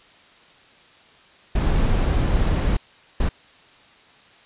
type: noise bursts at uneven times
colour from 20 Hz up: brown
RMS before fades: -19 dBFS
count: 2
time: 1.55-2.77 / 3.2-3.29 s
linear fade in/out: 5 ms
effects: white hiss -51 dBFS RMS until 4.45 s + resampled to 8000 Hz